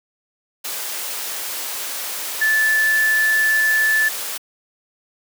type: tone in noise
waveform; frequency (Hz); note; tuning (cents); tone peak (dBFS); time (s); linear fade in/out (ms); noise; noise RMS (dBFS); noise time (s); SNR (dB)
sine; 1746; A6; -14; -14; 2.41-4.09; 10; white; -27; 0.64-4.38; +10
effects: high-pass 400 Hz 12 dB/octave